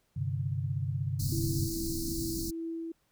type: chord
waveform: sine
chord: G suspended fourth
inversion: none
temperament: just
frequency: 98 / 130.67 / 147 Hz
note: G2 / C3 / D3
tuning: 0 / -2 / +2 cents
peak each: -34 / -33 / -35 dBFS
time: 0.16-1.69 s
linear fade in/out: 10 ms
type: band-stop noise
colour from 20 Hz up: pink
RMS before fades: -36 dBFS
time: 1.19-2.51 s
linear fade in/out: 10 ms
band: 300 to 4200 Hz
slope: 96 dB/octave
type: tone with tremolo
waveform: sine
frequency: 329.6 Hz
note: E4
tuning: in tune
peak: -33 dBFS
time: 1.32-2.92 s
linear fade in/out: 5 ms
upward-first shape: triangle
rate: 2.4 Hz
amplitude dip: 25%
effects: pink hiss -73 dBFS RMS until 3.11 s